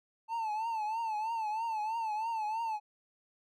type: tone with vibrato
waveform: triangle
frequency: 883 Hz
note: A5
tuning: 6 cents sharp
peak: -30 dBFS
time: 0.28-2.8 s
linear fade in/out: 50 ms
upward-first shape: triangle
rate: 3.1 Hz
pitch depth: 100 cents each way
effects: none